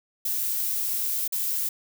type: noise with dropouts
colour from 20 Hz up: violet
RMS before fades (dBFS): -27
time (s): 0.25-1.69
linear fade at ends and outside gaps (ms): 5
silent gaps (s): 1.278-1.323
effects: none